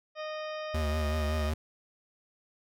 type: harmonic tone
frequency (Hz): 617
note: D#5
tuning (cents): -15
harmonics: 1 / 2 / 3 / 4 / 5 / 6 / 8 / 9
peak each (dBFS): -36 / -42 / -46 / -48 / -50 / -52 / -54 / -55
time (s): 0.15-1.53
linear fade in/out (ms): 50
type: tone with vibrato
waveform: square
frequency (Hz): 76.1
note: D#2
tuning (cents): -38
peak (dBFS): -29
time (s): 0.74-1.54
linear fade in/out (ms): 5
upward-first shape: triangle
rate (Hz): 5.3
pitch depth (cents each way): 76
effects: none